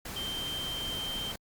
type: tone in noise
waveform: sine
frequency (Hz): 3136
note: G7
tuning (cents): 0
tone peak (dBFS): -34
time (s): 0.16-1.32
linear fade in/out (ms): 5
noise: pink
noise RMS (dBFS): -40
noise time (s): 0.05-1.36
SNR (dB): +3
effects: Opus 48 kbps